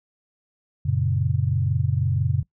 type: chord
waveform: sine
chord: F# major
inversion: none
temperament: equal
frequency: 92.5 / 116.54 / 138.59 Hz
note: F#2 / A#2 / C#3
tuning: 0 / 0 / 0 cents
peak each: -24 / -24 / -23 dBFS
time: 0.85-2.43 s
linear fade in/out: 10 ms
effects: noise-tail reverb RT60 0.1 s tail -20 dB re dry